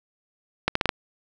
accelerating click train, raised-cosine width 0.3 ms, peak -4 dBFS, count 5, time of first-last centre 0.68-0.892 s, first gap 74 ms, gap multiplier 0.78, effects none

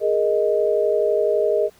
sine chord, Ab suspended second, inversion none, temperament just, 415.3 / 467.2 / 623 Hz, Ab4 / Bb4 / Eb5, 0 / +4 / +2 cents, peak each -20 / -22 / -20 dBFS, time 0-1.7 s, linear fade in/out 50 ms, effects pink hiss -54 dBFS RMS until 1.79 s

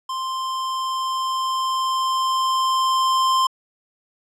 square tone with level ramp, 1046.5 Hz, C6, in tune, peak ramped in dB -25 to -16 dBFS, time 0.09-3.47 s, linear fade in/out 5 ms, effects low-pass 8000 Hz 12 dB/octave

